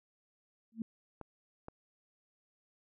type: tone with exponential growth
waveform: sine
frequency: 225.1 Hz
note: A3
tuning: 40 cents sharp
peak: -30 dBFS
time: 0.72-0.82 s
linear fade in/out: 2 ms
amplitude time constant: 20 ms
type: clicks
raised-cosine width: 1 ms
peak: -30 dBFS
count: 2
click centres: 1.213 / 1.684 s
effects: none